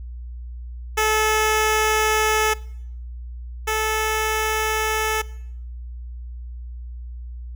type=tone pair in turn; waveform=10% pulse; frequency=433 / 435.5 Hz; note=A4 / A4; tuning=-28 / -18 cents; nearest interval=unison; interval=10 cents; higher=second; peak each=-9 / -12 dBFS; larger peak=first; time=0.97-2.54 / 3.67-5.22 s; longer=first; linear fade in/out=10 ms; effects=noise-tail reverb RT60 0.7 s tail -21 dB re dry + added 60 Hz sine -31 dBFS peak until 7.55 s